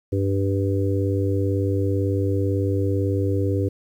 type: harmonic tone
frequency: 98 Hz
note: G2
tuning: in tune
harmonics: 1 / 3 / 4 / 5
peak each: -21 / -26 / -27 / -28 dBFS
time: 0.12-3.69 s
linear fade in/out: 10 ms
effects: 9-bit